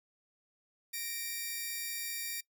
5% pulse tone pair together, 1861 / 2345 Hz, A#6 / D7, -3 / -3 cents, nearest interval major third, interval 400 cents, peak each -30 / -29 dBFS, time 0.93-2.41 s, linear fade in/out 10 ms, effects noise-tail reverb RT60 0.1 s tail -20 dB re dry

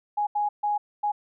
sine tone bursts at uneven times, 830.6 Hz, G#5, in tune, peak -22 dBFS, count 4, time 0.17-0.27 / 0.35-0.49 / 0.63-0.78 / 1.03-1.12 s, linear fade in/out 10 ms, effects none

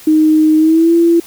sine tone with pitch glide, 311.1 to 337.3 Hz, D#4 to E4, 0 to +40 cents, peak -6 dBFS, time 0.07-1.2 s, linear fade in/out 5 ms, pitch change +140 cents, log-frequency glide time 0.57-0.94 s, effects white hiss -37 dBFS RMS until 1.26 s

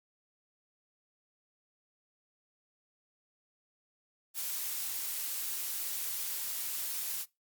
blue noise, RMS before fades -36 dBFS, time 4.34-7.26 s, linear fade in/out 50 ms, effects noise-tail reverb RT60 0.2 s tail -21 dB re dry + Opus 48 kbps

